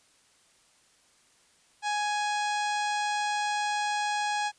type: harmonic tone with a mistuned harmonic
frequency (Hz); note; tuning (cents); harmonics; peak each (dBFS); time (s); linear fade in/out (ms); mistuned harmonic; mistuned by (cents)
833; G#5; +5; 1 / 2 / 3 / 4 / 5 / 6 / 7 / 8 / 9 / 10; -28 / -34 / -38 / -40 / -42 / -44 / -45 / -46 / -47 / -48; 1.82-4.52; 50; 7; -34
effects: white hiss -63 dBFS RMS until 4.58 s + resampled to 22050 Hz